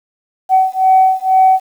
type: beating tone pair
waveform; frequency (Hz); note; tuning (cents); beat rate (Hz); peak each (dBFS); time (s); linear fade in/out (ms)
sine; 755 / 757.1; F#5 / F#5; +35 / +40; 2.1; -10; 0.49-1.6; 50
effects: tanh soft clip ceiling -1 dBFS + 7-bit